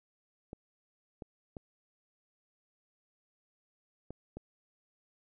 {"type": "clicks", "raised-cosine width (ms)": 2, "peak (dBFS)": -29, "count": 5, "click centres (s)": [0.531, 1.222, 1.568, 4.106, 4.37], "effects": []}